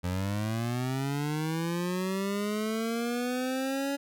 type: linear sweep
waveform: 25% pulse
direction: up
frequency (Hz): 87.31 to 281.7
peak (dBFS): -25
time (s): 0.03-3.97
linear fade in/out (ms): 20
effects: none